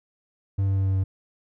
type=tone with pitch steps; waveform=triangle; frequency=97.8 / 97.18 / 96.57 / 95.95 / 95.35 Hz; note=G2 / G2 / G2 / G2 / G2; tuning=-4 / -15 / -25 / -37 / -47 cents; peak=-18 dBFS; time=0.58-1.04 s; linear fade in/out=10 ms; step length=92 ms; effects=none